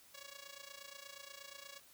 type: tone with amplitude modulation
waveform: 5% pulse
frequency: 560 Hz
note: C#5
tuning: 18 cents sharp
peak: -36 dBFS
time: 0.14-1.8 s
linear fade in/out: 10 ms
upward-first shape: sine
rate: 28.4 Hz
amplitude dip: 85%
effects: white hiss -63 dBFS RMS until 1.93 s